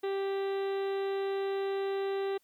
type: harmonic tone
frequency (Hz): 392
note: G4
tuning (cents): 0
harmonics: 1 / 2 / 3 / 4 / 5 / 6 / 7 / 8 / 9 / 10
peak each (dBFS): -30 / -41 / -47 / -50 / -49 / -57 / -53 / -56 / -56 / -53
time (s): 0.03-2.38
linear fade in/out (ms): 10
effects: white hiss -72 dBFS RMS until 2.43 s